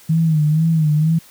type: tone with vibrato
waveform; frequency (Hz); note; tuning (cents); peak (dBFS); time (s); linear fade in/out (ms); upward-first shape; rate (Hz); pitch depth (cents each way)
sine; 157.1; D#3; +17; -12; 0.09-1.19; 10; sine; 2.1; 80
effects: white hiss -46 dBFS RMS until 1.3 s